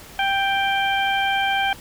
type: harmonic tone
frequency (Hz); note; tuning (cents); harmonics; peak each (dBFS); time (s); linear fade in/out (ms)
786; G5; +4; 1 / 2 / 3 / 4; -21 / -24 / -26 / -27; 0.19-1.73; 2
effects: pink hiss -42 dBFS RMS until 1.8 s